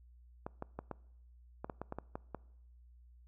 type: clicks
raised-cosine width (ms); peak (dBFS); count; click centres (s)
1; -26; 11; 0.465 / 0.624 / 0.79 / 0.913 / 1.645 / 1.698 / 1.816 / 1.924 / 1.986 / 2.155 / 2.347
effects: noise-tail reverb RT60 0.8 s tail -23 dB re dry + added 60 Hz sine -57 dBFS peak until 3.27 s